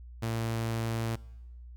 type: tone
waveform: sawtooth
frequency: 114 Hz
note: A#2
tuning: 38 cents flat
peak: -26 dBFS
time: 0.22-1.16 s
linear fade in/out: 10 ms
effects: noise-tail reverb RT60 1.0 s tail -22 dB re dry + added 60 Hz sine -44 dBFS peak until 1.76 s